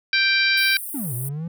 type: harmonic tone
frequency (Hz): 784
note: G5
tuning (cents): 0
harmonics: 2 / 3 / 4 / 5 / 6 / 7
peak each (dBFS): -21 / -20 / -30 / -24 / -25 / -35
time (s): 0.13-0.77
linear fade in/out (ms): 2
type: high-pass noise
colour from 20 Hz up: pink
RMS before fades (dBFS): -32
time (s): 0.57-1.29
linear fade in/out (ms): 5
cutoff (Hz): 8800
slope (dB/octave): 96
type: exponential two-way sweep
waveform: triangle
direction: down then up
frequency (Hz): 311.1 to 116.54 to 172.9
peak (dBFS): -24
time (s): 0.94-1.48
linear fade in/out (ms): 5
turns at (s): 1.14
effects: none